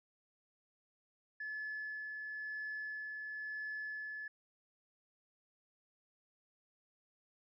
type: tone with tremolo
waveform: sine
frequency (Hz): 1721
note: A6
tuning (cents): -39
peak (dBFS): -38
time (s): 1.4-4.28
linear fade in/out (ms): 5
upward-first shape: sine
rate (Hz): 0.98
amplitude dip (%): 30
effects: tanh soft clip ceiling -36 dBFS